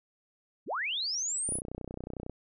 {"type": "linear sweep", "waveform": "sine", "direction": "up", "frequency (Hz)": [110, 10548], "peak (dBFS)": -30, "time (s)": [0.66, 1.61], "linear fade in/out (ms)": 50}
{"type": "click train", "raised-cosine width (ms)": 2, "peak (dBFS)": -25, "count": 26, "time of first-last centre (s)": [1.49, 2.296], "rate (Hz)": 31}
{"effects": []}